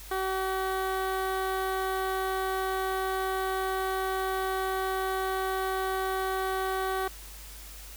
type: tone with notch filter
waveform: 15% pulse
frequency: 380 Hz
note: F#4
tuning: 46 cents sharp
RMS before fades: -30 dBFS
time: 0.11-7.08 s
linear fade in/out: 5 ms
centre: 6100 Hz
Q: 0.55
effects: added 50 Hz sine -45 dBFS peak until 7.96 s + white hiss -47 dBFS RMS until 7.96 s